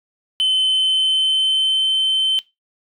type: tone with pitch glide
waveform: sine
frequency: 3057 to 3084 Hz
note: G7 to G7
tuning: -44 to -29 cents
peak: -12 dBFS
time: 0.4-2.39 s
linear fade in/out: 0 ms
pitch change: +15 cents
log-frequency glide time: 0.53-1.88 s
effects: noise-tail reverb RT60 0.2 s tail -20 dB re dry + tanh soft clip ceiling -13 dBFS